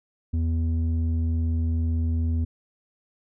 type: tone with low-pass filter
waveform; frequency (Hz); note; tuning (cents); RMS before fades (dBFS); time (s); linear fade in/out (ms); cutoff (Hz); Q
square; 81.1; E2; -28; -24; 0.33-2.45; 10; 180; 5.3
effects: none